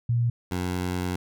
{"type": "tone pair in turn", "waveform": ["sine", "15% pulse"], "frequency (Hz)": [118.6, 90.19], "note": ["A#2", "F#2"], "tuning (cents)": [30, -44], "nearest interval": "perfect fourth", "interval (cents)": 474, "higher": "first", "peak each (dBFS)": -20, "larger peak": "neither", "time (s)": [[0.09, 0.3], [0.51, 1.16]], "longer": "second", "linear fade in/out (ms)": 5, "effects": []}